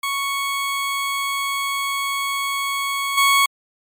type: tone with level steps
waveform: 20% pulse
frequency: 1108.7 Hz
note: C#6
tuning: in tune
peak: -16 / -8 dBFS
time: 0.03-3.46 s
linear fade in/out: 5 ms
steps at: 3.17 s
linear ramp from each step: 10 ms
effects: MP3 96 kbps